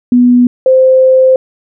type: tone pair in turn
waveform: sine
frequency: 245.6 / 520.4 Hz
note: B3 / C5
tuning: -9 / -9 cents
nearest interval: octave + minor second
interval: 1300 cents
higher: second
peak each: -3 dBFS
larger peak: neither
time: 0.12-0.47 / 0.66-1.36 s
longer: second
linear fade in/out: 2 ms
effects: none